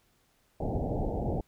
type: low-pass noise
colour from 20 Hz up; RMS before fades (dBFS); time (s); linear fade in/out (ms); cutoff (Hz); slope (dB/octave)
pink; -31; 0.6-1.41; 5; 840; 96
effects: pink hiss -69 dBFS RMS until 1.47 s